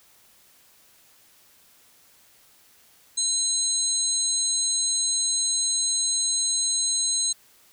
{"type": "tone cluster", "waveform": "sine", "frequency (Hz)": [4044, 6520, 8140], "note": ["B7", "G#8", "C9"], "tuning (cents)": [40, -33, -49], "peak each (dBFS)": -26, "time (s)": [3.17, 7.33], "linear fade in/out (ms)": 10, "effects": ["white hiss -57 dBFS RMS until 7.72 s"]}